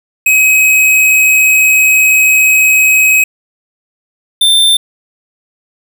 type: tone pair in turn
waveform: square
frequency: 2539 / 3571 Hz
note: D#7 / A7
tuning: +34 / +25 cents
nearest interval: tritone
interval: 591 cents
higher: second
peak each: -6 dBFS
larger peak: neither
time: 0.26-3.24 / 4.41-4.77 s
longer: first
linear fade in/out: 5 ms
effects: none